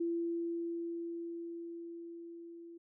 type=tone with level ramp; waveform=sine; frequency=338.2 Hz; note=E4; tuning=44 cents sharp; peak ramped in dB=-31 to -48 dBFS; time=0-2.78 s; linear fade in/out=10 ms; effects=none